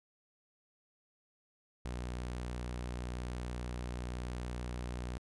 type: tone with vibrato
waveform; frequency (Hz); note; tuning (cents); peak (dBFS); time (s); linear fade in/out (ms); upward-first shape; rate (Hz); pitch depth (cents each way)
sawtooth; 61; B1; -21; -34; 1.85-5.18; 0; sine; 6.2; 8
effects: resampled to 24000 Hz